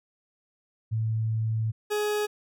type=tone pair in turn; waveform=sine / 40% pulse; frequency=111 / 419.1 Hz; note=A2 / G#4; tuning=+16 / +16 cents; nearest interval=octave + major seventh; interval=2300 cents; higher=second; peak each=-24 dBFS; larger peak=neither; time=0.91-1.72 / 1.9-2.27 s; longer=first; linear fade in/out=20 ms; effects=none